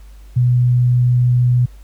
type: tone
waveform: sine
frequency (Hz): 123.4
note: B2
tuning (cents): -1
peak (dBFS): -10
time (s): 0.36-1.66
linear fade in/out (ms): 10
effects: added 50 Hz sine -36 dBFS peak until 1.83 s + pink hiss -53 dBFS RMS until 1.83 s